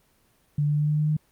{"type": "tone with pitch steps", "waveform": "sine", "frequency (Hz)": [146.83, 148.02, 149.22, 150.44, 151.66, 152.89], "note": ["D3", "D3", "D3", "D3", "D#3", "D#3"], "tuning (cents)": [0, 14, 28, 42, -44, -30], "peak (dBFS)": -20, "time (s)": [0.58, 1.168], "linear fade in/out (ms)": 5, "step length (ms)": 98, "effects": ["pink hiss -64 dBFS RMS until 1.31 s", "Opus 24 kbps"]}